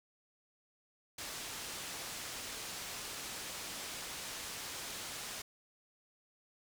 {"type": "low-pass noise", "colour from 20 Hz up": "white", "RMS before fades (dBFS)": -44, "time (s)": [1.18, 5.42], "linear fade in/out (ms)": 5, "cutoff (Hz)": 8000, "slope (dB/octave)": 12, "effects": []}